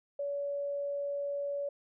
sine tone, 568 Hz, C#5, 42 cents sharp, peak -32 dBFS, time 0.19-1.69 s, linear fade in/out 5 ms, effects none

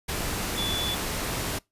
sine tone in noise, 3455 Hz, A7, 32 cents flat, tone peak -28 dBFS, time 0.57-0.95 s, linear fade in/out 10 ms, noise pink, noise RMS -30 dBFS, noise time 0.08-1.59 s, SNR -1 dB, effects noise-tail reverb RT60 0.2 s tail -24 dB re dry + resampled to 32000 Hz

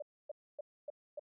sine tone bursts, 588 Hz, D5, 2 cents sharp, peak -39 dBFS, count 5, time 0-1.195 s, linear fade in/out 5 ms, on 23 ms, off 270 ms, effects none

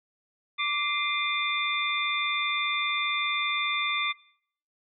sine tone cluster, 1169 / 2081 / 2406 / 3560 Hz, D6 / C7 / D7 / A7, -8 / -10 / +41 / +20 cents, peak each -31 dBFS, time 0.58-4.13 s, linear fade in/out 20 ms, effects noise-tail reverb RT60 0.6 s tail -21 dB re dry

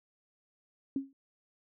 sine tone with exponential decay, 272.2 Hz, C#4, 31 cents flat, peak -26 dBFS, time 0.96-1.13 s, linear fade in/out 2 ms, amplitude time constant 36 ms, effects none

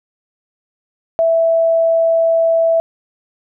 sine tone, 659.3 Hz, E5, in tune, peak -10 dBFS, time 1.19-2.8 s, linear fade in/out 0 ms, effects none

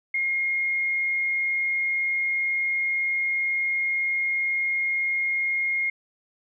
sine tone, 2141 Hz, C7, 39 cents sharp, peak -22 dBFS, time 0.14-5.9 s, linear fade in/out 5 ms, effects none

